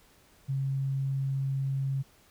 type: tone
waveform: sine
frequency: 135.8 Hz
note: C#3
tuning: 35 cents flat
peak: -27 dBFS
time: 0.48-2.03 s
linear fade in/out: 20 ms
effects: pink hiss -61 dBFS RMS until 2.3 s